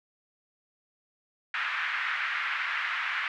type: band-pass noise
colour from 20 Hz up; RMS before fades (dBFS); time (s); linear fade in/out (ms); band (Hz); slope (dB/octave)
white; -31; 1.54-3.28; 2; 1300 to 2200; 24
effects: none